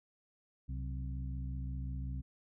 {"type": "harmonic tone with a mistuned harmonic", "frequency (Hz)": 65.5, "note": "C2", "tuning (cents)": 2, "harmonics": [1, 2, 3, 4], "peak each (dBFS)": [-38, -42, -50, -51], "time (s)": [0.68, 2.22], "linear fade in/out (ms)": 20, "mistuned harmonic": 3, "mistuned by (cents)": -93, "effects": []}